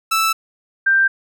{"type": "tone pair in turn", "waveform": ["sawtooth", "sine"], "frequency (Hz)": [1318.5, 1575.4], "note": ["E6", "G6"], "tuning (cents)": [0, 8], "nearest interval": "minor third", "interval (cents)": 308, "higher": "second", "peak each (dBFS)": -11, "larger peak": "neither", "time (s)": [[0.11, 0.33], [0.86, 1.08]], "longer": "neither", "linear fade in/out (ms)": 10, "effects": []}